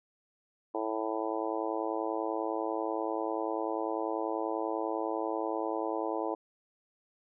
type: harmonic tone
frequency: 110.2 Hz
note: A2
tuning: 3 cents sharp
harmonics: 3 / 4 / 5 / 6 / 7 / 8 / 9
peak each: -36 / -37 / -38 / -39 / -39 / -40 / -41 dBFS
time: 0.74-6.35 s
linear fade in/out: 10 ms
effects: none